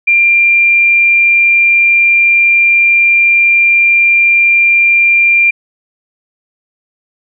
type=tone; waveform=sine; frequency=2383 Hz; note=D7; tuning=25 cents sharp; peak=-5 dBFS; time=0.07-5.51 s; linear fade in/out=10 ms; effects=none